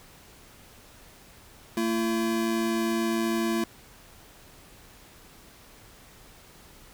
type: tone pair together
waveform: square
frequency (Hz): 226.1 / 338.8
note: A3 / E4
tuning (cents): +47 / +48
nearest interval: perfect fifth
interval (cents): 701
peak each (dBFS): -28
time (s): 1.77-3.64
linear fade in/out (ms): 2
effects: pink hiss -52 dBFS RMS until 6.93 s